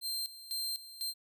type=tone with tremolo; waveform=sawtooth; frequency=4156 Hz; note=C8; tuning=12 cents flat; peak=-31 dBFS; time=0.01-1.14 s; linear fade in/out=50 ms; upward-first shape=square; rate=2 Hz; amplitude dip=80%; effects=none